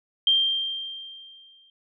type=tone with exponential decay; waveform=sine; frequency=3173 Hz; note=G7; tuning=20 cents sharp; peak=-15 dBFS; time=0.27-1.7 s; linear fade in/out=2 ms; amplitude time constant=310 ms; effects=none